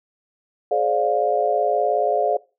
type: chord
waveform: sine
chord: D half-diminished seventh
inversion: second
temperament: just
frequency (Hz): 422.9 / 528.6 / 587.3 / 704.8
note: Ab4 / C5 / D5 / F5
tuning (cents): +31 / +18 / 0 / +16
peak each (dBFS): -23 / -25 / -22 / -21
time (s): 0.71-2.37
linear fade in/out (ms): 5
effects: noise-tail reverb RT60 0.3 s tail -22 dB re dry